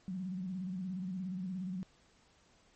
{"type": "tone with vibrato", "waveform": "sine", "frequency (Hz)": 185, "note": "F#3", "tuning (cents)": 0, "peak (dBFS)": -36, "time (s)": [0.08, 1.83], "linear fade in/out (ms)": 0, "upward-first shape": "square", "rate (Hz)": 17, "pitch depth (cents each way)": 70, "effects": ["pink hiss -67 dBFS RMS until 2.75 s", "MP3 32 kbps"]}